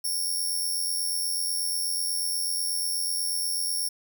10% pulse tone with amplitude modulation, 5490 Hz, F8, 31 cents flat, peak -18 dBFS, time 0.04-3.89 s, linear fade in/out 10 ms, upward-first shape sine, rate 88.2 Hz, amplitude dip 50%, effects none

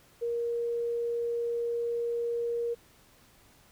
sine tone, 470.6 Hz, A#4, 16 cents sharp, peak -28 dBFS, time 0.21-2.75 s, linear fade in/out 20 ms, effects pink hiss -60 dBFS RMS until 3.71 s

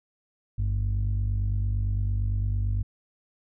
sine tone pair together, 50.95 / 99.8 Hz, G#1 / G2, -32 / +32 cents, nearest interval octave, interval 1164 cents, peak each -24 dBFS, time 0.58-2.83 s, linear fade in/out 10 ms, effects tanh soft clip ceiling -20 dBFS

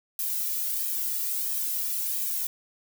violet noise with flanger, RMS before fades -29 dBFS, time 0.19-2.47 s, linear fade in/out 2 ms, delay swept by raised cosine 1.4 to 1.92 ms, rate 1.5 Hz, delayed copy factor -0.75, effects none

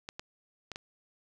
clicks, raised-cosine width 0.2 ms, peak -22 dBFS, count 4, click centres 0.089 / 0.195 / 0.717 / 0.759 s, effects none

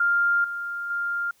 sine tone with level steps, 1399 Hz, F6, 3 cents sharp, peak -18 / -28 / -24 dBFS, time 0-1.31 s, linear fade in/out 5 ms, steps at 0.44 / 0.9 s, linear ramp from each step 5 ms, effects white hiss -62 dBFS RMS until 1.4 s

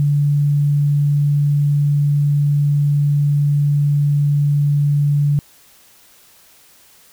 sine tone, 144.8 Hz, D3, 24 cents flat, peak -12 dBFS, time 0-5.39 s, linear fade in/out 0 ms, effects white hiss -49 dBFS RMS until 7.12 s

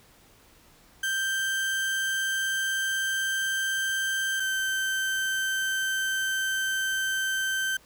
35% pulse tone pair in turn, 1568 / 1551.8 Hz, G6 / G6, 0 / -18 cents, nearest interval unison, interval 18 cents, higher first, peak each -24 dBFS, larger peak neither, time 1.03-4.4 / 4.4-7.77 s, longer neither, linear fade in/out 5 ms, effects pink hiss -57 dBFS RMS until 7.85 s

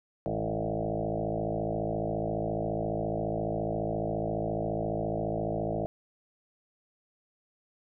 sine tone with frequency modulation, 392 Hz, G4, in tune, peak -28 dBFS, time 0.26-5.86 s, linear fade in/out 0 ms, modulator 54.5 Hz, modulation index 5.7, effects none

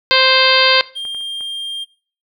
harmonic tone, 523.3 Hz, C5, in tune, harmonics 1 / 2 / 3 / 4 / 5 / 6 / 7 / 8 / 9, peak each -18 / -18 / -18 / -18 / -18 / -18 / -18 / -18 / -18 dBFS, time 0.11-0.81 s, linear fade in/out 0 ms
clicks, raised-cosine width 0.5 ms, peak -31 / -24 / -25 / -33 / -26 dBFS, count 5, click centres 0.781 / 1.052 / 1.147 / 1.209 / 1.408 s
triangle tone, 3200 Hz, G7, 35 cents sharp, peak -20 dBFS, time 0.95-1.85 s, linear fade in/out 20 ms
effects noise-tail reverb RT60 0.4 s tail -18 dB re dry

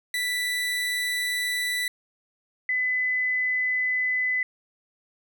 30% pulse / sine tone pair in turn, 1975.5 / 2009 Hz, B6 / B6, 0 / +29 cents, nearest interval unison, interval 29 cents, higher second, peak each -22 / -22 dBFS, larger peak neither, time 0.14-1.88 / 2.69-4.43 s, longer neither, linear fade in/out 2 ms, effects none

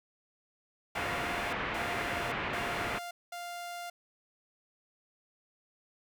white low-pass noise, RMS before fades -35 dBFS, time 0.95-2.99 s, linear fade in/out 10 ms, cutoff 2400 Hz, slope 24 dB/octave
sawtooth tone bursts, 698.5 Hz, F5, in tune, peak -35 dBFS, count 4, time 0.95-3.9 s, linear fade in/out 5 ms, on 580 ms, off 210 ms
effects none

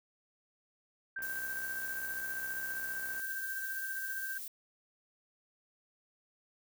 sine tone with tremolo, 1568 Hz, G6, in tune, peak -35 dBFS, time 1.16-4.38 s, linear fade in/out 5 ms, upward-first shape triangle, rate 15 Hz, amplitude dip 45%
click train, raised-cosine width 0.5 ms, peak -37 dBFS, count 132, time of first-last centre 1.19-3.196 s, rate 65.3 Hz
violet noise, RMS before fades -43 dBFS, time 1.22-4.48 s, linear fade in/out 2 ms
effects none

